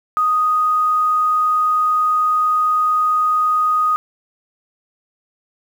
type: tone with quantisation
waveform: sine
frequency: 1244.5 Hz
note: D#6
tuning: in tune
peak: -13 dBFS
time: 0.17-3.96 s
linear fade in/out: 0 ms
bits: 7
effects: none